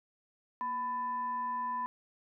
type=tone with frequency modulation; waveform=sine; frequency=1000 Hz; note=B5; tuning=21 cents sharp; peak=-32 dBFS; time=0.61-1.86 s; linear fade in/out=0 ms; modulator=763 Hz; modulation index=0.3; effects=none